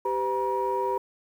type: tone cluster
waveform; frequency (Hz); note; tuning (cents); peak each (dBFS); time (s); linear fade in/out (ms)
sine; 391 / 507 / 954; G4 / B4 / A#5; -4 / +45 / +40; -28 / -30 / -26; 0.05-0.98; 5
effects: tanh soft clip ceiling -17 dBFS + 9-bit